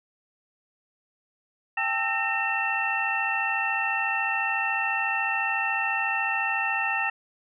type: tone cluster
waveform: sine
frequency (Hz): 789 / 883 / 1321 / 1832 / 2688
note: G5 / A5 / E6 / A#6 / E7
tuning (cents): +11 / +6 / +3 / -31 / +33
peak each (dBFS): -31 / -33 / -34 / -28 / -28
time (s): 1.77-7.1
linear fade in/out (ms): 5
effects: none